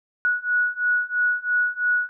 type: beating tone pair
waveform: sine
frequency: 1463 / 1466 Hz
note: F#6 / F#6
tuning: -20 / -16 cents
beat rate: 3 Hz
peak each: -23 / -22 dBFS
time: 0.25-2.09 s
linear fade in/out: 0 ms
effects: none